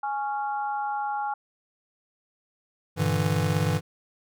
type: harmonic tone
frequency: 277.2 Hz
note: C#4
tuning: in tune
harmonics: 3 / 4 / 5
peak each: -27 / -38 / -35 dBFS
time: 0.03-1.34 s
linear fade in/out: 5 ms
type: chord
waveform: square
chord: E half-diminished seventh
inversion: first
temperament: just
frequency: 98.89 / 118.67 / 148.33 / 164.81 Hz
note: G2 / Bb2 / D3 / E3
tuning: +16 / +31 / +18 / 0 cents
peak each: -28 / -33 / -28 / -28 dBFS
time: 2.96-3.81 s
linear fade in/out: 50 ms
effects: none